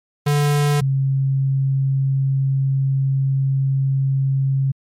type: tone pair in turn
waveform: square / sine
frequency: 145.8 / 135.41 Hz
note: D3 / C#3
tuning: -12 / -40 cents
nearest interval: minor second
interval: 128 cents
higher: first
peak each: -15 dBFS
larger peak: neither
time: 0.26-0.81 / 0.81-4.72 s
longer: second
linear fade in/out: 10 ms
effects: MP3 64 kbps